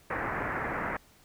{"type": "low-pass noise", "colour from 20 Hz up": "white", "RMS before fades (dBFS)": -33, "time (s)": [0.1, 0.97], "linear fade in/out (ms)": 5, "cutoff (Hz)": 2000, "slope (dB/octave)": 48, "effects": ["pink hiss -60 dBFS RMS until 1.24 s"]}